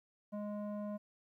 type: tone with low-pass filter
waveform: square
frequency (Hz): 207.7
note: G#3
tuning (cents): 0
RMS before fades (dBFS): -41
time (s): 0.32-0.98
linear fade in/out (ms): 20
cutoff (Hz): 780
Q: 2.4
effects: 13-bit